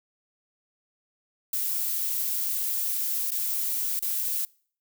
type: noise with dropouts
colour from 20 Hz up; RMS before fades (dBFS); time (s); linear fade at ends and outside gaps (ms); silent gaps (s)
violet; -28; 1.53-4.45; 2; 3.306-3.317 / 3.992-4.024
effects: noise-tail reverb RT60 0.5 s tail -25 dB re dry